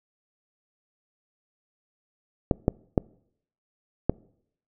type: clicks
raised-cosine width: 2 ms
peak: -6 dBFS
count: 4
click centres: 2.512 / 2.681 / 2.978 / 4.096 s
effects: noise-tail reverb RT60 0.7 s tail -25 dB re dry